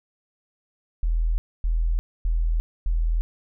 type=tone bursts; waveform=sine; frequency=41 Hz; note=E1; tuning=9 cents flat; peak=-19 dBFS; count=4; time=1.03-3.21 s; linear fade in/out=0 ms; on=350 ms; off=260 ms; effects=none